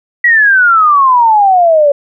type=exponential sweep; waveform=sine; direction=down; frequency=1953 to 560 Hz; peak=-4 dBFS; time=0.24-1.92 s; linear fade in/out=5 ms; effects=none